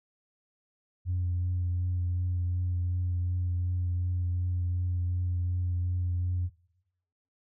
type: tone with vibrato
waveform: sine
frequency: 89.2 Hz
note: F2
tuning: 37 cents sharp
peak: -25 dBFS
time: 1.05-6.5 s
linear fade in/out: 50 ms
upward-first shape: triangle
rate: 2.7 Hz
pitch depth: 21 cents each way
effects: noise-tail reverb RT60 0.9 s tail -20 dB re dry + tanh soft clip ceiling -23 dBFS